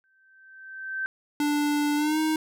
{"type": "tone with exponential growth", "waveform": "sine", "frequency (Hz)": 1551, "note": "G6", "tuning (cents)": -19, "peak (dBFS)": -25, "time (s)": [0.04, 1.06], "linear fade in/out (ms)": 0, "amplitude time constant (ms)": 220}
{"type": "tone with pitch glide", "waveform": "square", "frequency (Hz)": [293.7, 313], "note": ["D4", "D#4"], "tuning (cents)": [0, 10], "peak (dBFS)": -23, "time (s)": [1.4, 2.36], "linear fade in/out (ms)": 2, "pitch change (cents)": 110, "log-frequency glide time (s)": [1.96, 2.19]}
{"effects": []}